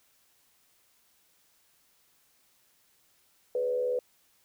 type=tone with frequency modulation; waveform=sine; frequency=497.5 Hz; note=B4; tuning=13 cents sharp; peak=-26 dBFS; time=3.55-3.99 s; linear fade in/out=2 ms; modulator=75.7 Hz; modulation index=0.54; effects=white hiss -67 dBFS RMS until 4.44 s